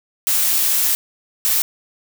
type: noise bursts at uneven times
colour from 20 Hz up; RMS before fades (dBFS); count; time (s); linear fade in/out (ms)
blue; -17; 2; 0.27-0.95 / 1.45-1.62; 0
effects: none